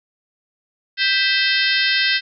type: harmonic tone with a mistuned harmonic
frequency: 524 Hz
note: C5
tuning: 2 cents sharp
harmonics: 3 / 4 / 5 / 6 / 7 / 8 / 9 / 10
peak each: -21 / -22 / -23 / -24 / -24 / -25 / -26 / -26 dBFS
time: 0.97-2.21 s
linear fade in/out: 50 ms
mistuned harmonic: 4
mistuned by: -96 cents
effects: none